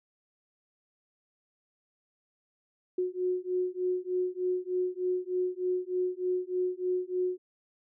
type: beating tone pair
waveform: sine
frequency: 363 / 366.3 Hz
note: F#4 / F#4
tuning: -33 / -17 cents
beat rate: 3.3 Hz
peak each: -31 / -31 dBFS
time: 2.98-7.38 s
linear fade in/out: 5 ms
effects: none